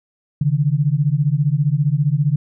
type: beating tone pair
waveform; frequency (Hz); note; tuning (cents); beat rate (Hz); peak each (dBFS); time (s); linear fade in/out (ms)
sine; 138.59 / 153.59; C#3 / D#3; 0 / -22; 15; -17; 0.41-2.36; 5
effects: none